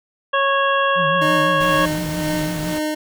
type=harmonic tone; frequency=551 Hz; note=C#5; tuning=11 cents flat; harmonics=1 / 2 / 3 / 5 / 6; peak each=-20 / -18 / -21 / -27 / -28 dBFS; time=0.33-1.86 s; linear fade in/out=10 ms
type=tone with vibrato; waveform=sine; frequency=164.81 Hz; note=E3; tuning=in tune; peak=-24 dBFS; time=0.95-2.76 s; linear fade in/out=50 ms; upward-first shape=triangle; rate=5.9 Hz; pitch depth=150 cents each way
type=tone with tremolo; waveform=25% pulse; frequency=306.4 Hz; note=D#4; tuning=27 cents flat; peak=-16 dBFS; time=1.21-2.95 s; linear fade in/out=10 ms; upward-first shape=sine; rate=2 Hz; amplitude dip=55%
type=noise; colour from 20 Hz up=pink; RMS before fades=-31 dBFS; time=1.6-2.79 s; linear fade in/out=10 ms
effects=none